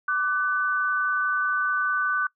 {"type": "tone pair together", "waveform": "sine", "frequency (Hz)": [1172, 1503.2], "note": ["D6", "F#6"], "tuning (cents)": [-4, 27], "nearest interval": "major third", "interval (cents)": 431, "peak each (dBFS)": [-26, -23], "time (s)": [0.08, 2.27], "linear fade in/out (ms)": 5, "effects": ["noise-tail reverb RT60 0.1 s tail -22 dB re dry"]}